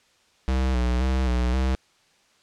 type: tone with vibrato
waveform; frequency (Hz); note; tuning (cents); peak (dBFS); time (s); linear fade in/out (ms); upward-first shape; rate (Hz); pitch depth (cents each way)
square; 63.1; B1; +38; -21; 0.48-1.75; 0; square; 1.9; 50
effects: white hiss -61 dBFS RMS until 2.42 s + low-pass 6000 Hz 12 dB/octave